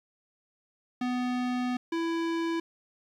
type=tone pair in turn; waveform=square; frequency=248.7 / 332 Hz; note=B3 / E4; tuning=+12 / +12 cents; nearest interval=perfect fourth; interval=500 cents; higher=second; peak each=-28 dBFS; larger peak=neither; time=1.01-1.77 / 1.92-2.6 s; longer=first; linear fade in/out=5 ms; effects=low-pass 4000 Hz 12 dB/octave + 10-bit